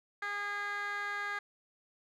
15% pulse tone with band-pass filter, 408.3 Hz, G#4, 29 cents flat, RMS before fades -37 dBFS, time 0.22-1.39 s, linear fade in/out 5 ms, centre 1800 Hz, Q 2.7, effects none

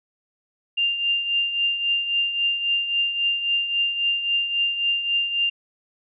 sine tone with tremolo, 2794 Hz, F7, in tune, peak -17 dBFS, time 0.77-5.5 s, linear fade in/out 10 ms, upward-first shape triangle, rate 3.7 Hz, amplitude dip 65%, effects none

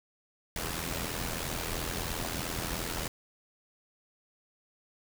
pink noise with amplitude modulation, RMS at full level -32 dBFS, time 0.56-3.08 s, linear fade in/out 2 ms, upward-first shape sine, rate 83 Hz, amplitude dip 65%, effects none

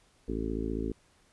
harmonic tone, 55 Hz, A1, in tune, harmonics 1 / 2 / 3 / 4 / 5 / 6 / 7 / 8, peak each -36 / -42 / -44 / -38 / -36 / -40 / -38 / -41 dBFS, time 0.28-0.92 s, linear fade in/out 5 ms, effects pink hiss -65 dBFS RMS until 1.32 s + resampled to 24000 Hz

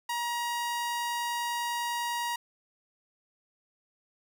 sawtooth tone, 950 Hz, A#5, 33 cents sharp, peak -26 dBFS, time 0.09-2.36 s, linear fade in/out 5 ms, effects none

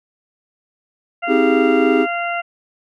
harmonic tone, 692 Hz, F5, 16 cents flat, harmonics 1 / 2 / 3 / 4, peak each -22 / -25 / -27 / -28 dBFS, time 1.22-2.42 s, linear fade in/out 20 ms
triangle chord, Ab major seventh, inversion first, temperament equal with one note detuned, 261.6 / 318.2 / 392 / 415.3 Hz, C4 / Eb4 / G4 / Ab4, 0 / +39 / 0 / 0 cents, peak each -16 dBFS, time 1.27-2.07 s, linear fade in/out 50 ms
effects none

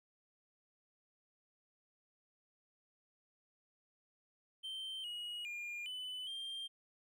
triangle tone with pitch steps, 3121 / 2897 / 2412 / 3005 / 3181 Hz, G7 / F#7 / D7 / F#7 / G7, -8 / -37 / +46 / +26 / +25 cents, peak -40 dBFS, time 4.63-6.68 s, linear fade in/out 20 ms, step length 410 ms, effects none

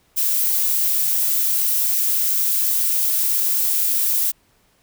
violet noise, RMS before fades -19 dBFS, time 0.16-4.32 s, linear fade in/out 20 ms, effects pink hiss -60 dBFS RMS until 4.82 s

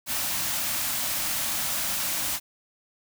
white band-stop noise, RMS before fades -28 dBFS, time 0.06-2.4 s, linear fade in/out 50 ms, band 330 to 530 Hz, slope 96 dB/octave, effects none

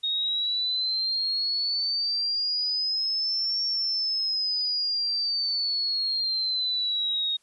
sine exponential two-way sweep, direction up then down, 3729 to 5490 to 3729 Hz, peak -24 dBFS, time 0.03-7.37 s, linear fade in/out 10 ms, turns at 3.63 s, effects white hiss -66 dBFS RMS until 7.42 s + resampled to 24000 Hz

